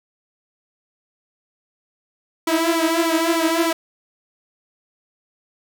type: tone with flanger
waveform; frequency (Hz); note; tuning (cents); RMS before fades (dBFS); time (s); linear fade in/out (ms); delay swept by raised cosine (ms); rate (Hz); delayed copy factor
sawtooth; 329.2; E4; -2; -19; 2.47-3.73; 5; 0.88 to 5.18; 3.3; +0.75
effects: none